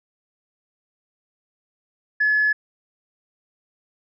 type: tone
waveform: sine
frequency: 1709 Hz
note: G#6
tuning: 49 cents sharp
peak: -15 dBFS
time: 2.2-2.53 s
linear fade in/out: 10 ms
effects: tanh soft clip ceiling -11 dBFS